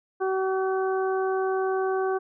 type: harmonic tone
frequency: 379.9 Hz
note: F#4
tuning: 46 cents sharp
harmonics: 1 / 2 / 3 / 4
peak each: -24 / -30 / -34 / -36 dBFS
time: 0.2-2.19 s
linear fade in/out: 20 ms
effects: none